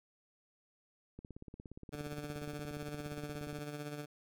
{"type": "click train", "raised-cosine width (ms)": 3, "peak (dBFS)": -35, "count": 42, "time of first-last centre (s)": [1.19, 3.588], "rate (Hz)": 17.1}
{"type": "tone with tremolo", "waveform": "15% pulse", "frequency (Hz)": 147.4, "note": "D3", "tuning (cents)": 7, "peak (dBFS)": -33, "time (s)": [1.92, 4.06], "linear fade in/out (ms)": 20, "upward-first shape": "sine", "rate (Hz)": 16, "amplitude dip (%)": 50}
{"effects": []}